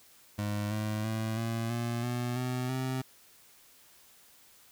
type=tone with pitch steps; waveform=25% pulse; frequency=103.83 / 107.24 / 110.77 / 114.41 / 118.17 / 122.06 / 126.07 / 130.21 Hz; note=G#2 / A2 / A2 / A#2 / A#2 / B2 / B2 / C3; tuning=0 / -44 / +12 / -32 / +24 / -20 / +36 / -8 cents; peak=-27 dBFS; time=0.38-3.02 s; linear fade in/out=10 ms; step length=330 ms; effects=white hiss -59 dBFS RMS until 4.71 s